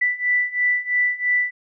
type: beating tone pair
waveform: sine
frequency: 1975.5 / 1978.5 Hz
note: B6 / B6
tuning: 0 / +3 cents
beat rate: 3 Hz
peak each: -22 / -20 dBFS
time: 0.01-1.51 s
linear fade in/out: 10 ms
effects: none